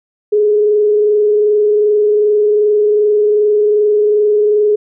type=tone with frequency modulation; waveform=sine; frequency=419.5 Hz; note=G#4; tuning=17 cents sharp; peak=-8 dBFS; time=0.32-4.76 s; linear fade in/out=10 ms; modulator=22.6 Hz; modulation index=0.31; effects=none